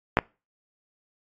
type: clicks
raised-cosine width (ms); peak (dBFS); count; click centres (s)
0.5; -4; 2; 0.171 / 0.188
effects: noise-tail reverb RT60 0.3 s tail -25 dB re dry + AAC 32 kbps